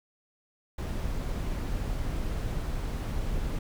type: noise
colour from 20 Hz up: brown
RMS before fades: -31 dBFS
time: 0.78-3.59 s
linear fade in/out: 5 ms
effects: none